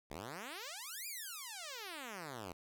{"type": "exponential two-way sweep", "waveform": "5% pulse", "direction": "up then down", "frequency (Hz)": [65.41, 2489, 81.8], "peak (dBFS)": -33, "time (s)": [0.1, 2.53], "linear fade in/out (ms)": 10, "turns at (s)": 1.07, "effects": []}